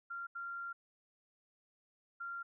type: tone bursts at uneven times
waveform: sine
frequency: 1385 Hz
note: F6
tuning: 15 cents flat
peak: -40 dBFS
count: 3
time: 0.1-0.27 / 0.35-0.73 / 2.2-2.43 s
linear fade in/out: 10 ms
effects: none